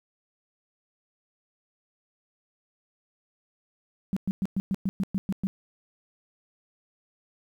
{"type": "tone bursts", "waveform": "sine", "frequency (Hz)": 192.4, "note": "G3", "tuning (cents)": -32, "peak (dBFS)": -23, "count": 10, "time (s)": [4.13, 5.47], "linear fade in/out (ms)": 0, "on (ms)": 35, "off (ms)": 110, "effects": ["10-bit"]}